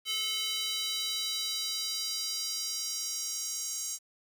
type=tone with high-pass filter sweep; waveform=square; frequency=434.7 Hz; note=A4; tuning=21 cents flat; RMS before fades=-34 dBFS; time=0.05-3.99 s; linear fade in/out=50 ms; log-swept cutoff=3100 to 6600 Hz; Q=3.2; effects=10-bit